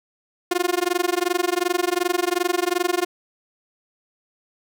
sawtooth tone with amplitude modulation, 355.3 Hz, F4, 30 cents sharp, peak -12 dBFS, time 0.51-3.05 s, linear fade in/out 5 ms, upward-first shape sine, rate 22.7 Hz, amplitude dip 100%, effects none

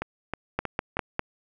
two click trains, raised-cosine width 0.5 ms, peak -14 / -10 dBFS, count 4 / 4, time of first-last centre 0.02-0.969 / 0.59-1.194 s, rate 3.16 / 4.97 Hz, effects none

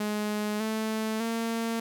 sawtooth tone with pitch steps, 210.2 / 219.1 / 228.4 Hz, G#3 / A3 / A#3, +21 / -7 / -35 cents, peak -24 dBFS, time 0-1.8 s, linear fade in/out 5 ms, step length 600 ms, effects none

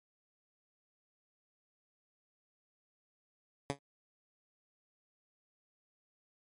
10% pulse tone with exponential decay, 140.7 Hz, C#3, 26 cents sharp, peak -21 dBFS, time 3.7-3.79 s, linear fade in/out 0 ms, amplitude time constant 18 ms, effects MP3 48 kbps

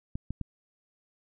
clicks, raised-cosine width 5 ms, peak -21 dBFS, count 3, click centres 0.155 / 0.306 / 0.413 s, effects none

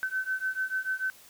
sine beating tone pair, 1524 / 1530.8 Hz, G6 / G6, -49 / -42 cents, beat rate 6.8 Hz, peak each -32 / -31 dBFS, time 0.03-1.1 s, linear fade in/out 0 ms, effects white hiss -54 dBFS RMS until 1.29 s

